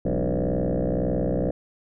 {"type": "tone with frequency modulation", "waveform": "sine", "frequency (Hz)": 175.3, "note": "F3", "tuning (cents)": 7, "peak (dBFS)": -20, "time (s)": [0.05, 1.51], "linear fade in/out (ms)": 5, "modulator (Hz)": 61.9, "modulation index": 7, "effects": ["tanh soft clip ceiling -17 dBFS"]}